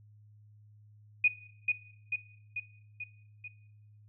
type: tone with echo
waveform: sine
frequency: 2472 Hz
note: D#7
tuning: 12 cents flat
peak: -20 dBFS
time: 1.24-1.28 s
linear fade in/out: 5 ms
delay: 440 ms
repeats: 5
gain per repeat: -4 dB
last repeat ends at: 3.48 s
effects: noise-tail reverb RT60 0.9 s tail -19 dB re dry + added 105 Hz sine -55 dBFS peak until 4.08 s